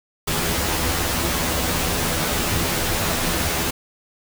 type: noise with comb filter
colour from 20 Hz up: pink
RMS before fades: -22 dBFS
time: 0.27-3.71 s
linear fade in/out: 10 ms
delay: 12 ms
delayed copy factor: +0.8
effects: none